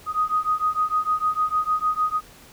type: beating tone pair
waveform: sine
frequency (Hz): 1244.5 / 1251.1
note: D#6 / D#6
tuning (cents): 0 / +9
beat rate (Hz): 6.6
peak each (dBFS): -23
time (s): 0.06-2.21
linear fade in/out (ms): 50
effects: pink hiss -48 dBFS RMS until 2.52 s